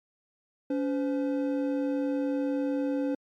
triangle tone pair together, 282.7 / 512 Hz, C#4 / C5, +34 / -38 cents, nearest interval minor seventh, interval 1028 cents, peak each -25 / -30 dBFS, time 0.7-3.15 s, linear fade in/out 5 ms, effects MP3 96 kbps

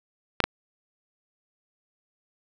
clicks, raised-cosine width 0.3 ms, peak -3 dBFS, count 2, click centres 0.403 / 0.44 s, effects none

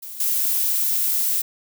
violet noise with level steps, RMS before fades -35 / -21 dBFS, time 0.02-1.42 s, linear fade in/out 10 ms, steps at 0.2 s, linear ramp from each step 2 ms, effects none

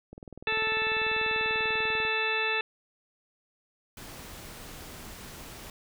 click train, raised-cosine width 2 ms, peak -30 dBFS, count 40, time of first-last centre 0.13-2.051 s, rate 20.3 Hz
harmonic tone, 440 Hz, A4, in tune, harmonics 1 / 2 / 3 / 4 / 5 / 6 / 8 / 9, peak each -34 / -36 / -37 / -32 / -40 / -29 / -37 / -41 dBFS, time 0.47-2.61 s, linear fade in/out 2 ms
pink noise, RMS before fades -44 dBFS, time 3.97-5.7 s, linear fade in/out 2 ms
effects none

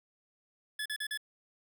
25% pulse tone bursts, 1717 Hz, A6, 43 cents flat, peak -30 dBFS, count 4, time 0.79-1.175 s, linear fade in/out 5 ms, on 67 ms, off 39 ms, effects none

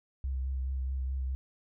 sine tone with vibrato, 65.7 Hz, C2, 8 cents sharp, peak -30 dBFS, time 0.24-1.35 s, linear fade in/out 0 ms, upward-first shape triangle, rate 4.7 Hz, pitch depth 33 cents each way, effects none

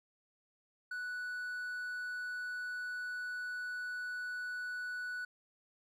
triangle tone, 1480 Hz, F#6, in tune, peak -36 dBFS, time 0.91-5.25 s, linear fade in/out 5 ms, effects none

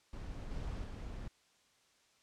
brown noise with level steps, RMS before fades -44 / -41 / -44 dBFS, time 0.13-1.28 s, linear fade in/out 2 ms, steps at 0.51 / 0.84 s, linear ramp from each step 2 ms, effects white hiss -70 dBFS RMS until 2.22 s + low-pass 7000 Hz 12 dB/octave

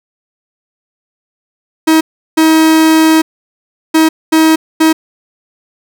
45% pulse tone bursts at uneven times, 318.4 Hz, D#4, 40 cents sharp, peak -5 dBFS, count 5, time 1.87-2.01 / 2.37-3.22 / 3.94-4.09 / 4.32-4.56 / 4.8-4.93 s, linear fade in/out 10 ms, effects none

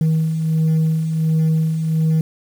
sine beating tone pair, 158.1 / 159.5 Hz, D#3 / D#3, +28 / +43 cents, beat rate 1.4 Hz, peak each -21 / -13 dBFS, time 0.01-2.21 s, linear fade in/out 2 ms, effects tanh soft clip ceiling -12 dBFS + 7-bit

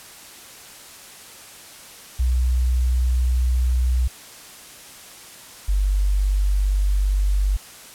sine tone pair in turn, 62.3 / 48.78 Hz, B1 / G1, +16 / -8 cents, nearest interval major third, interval 424 cents, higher first, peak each -16 dBFS, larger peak neither, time 2.19-4.08 / 5.68-7.57 s, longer neither, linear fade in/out 10 ms, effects white hiss -42 dBFS RMS until 7.94 s + low-pass 12000 Hz 12 dB/octave

